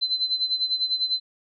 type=tone with tremolo; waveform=sine; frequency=4055 Hz; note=B7; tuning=45 cents sharp; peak=-19 dBFS; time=0.01-1.2 s; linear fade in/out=20 ms; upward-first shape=sine; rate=10 Hz; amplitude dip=75%; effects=none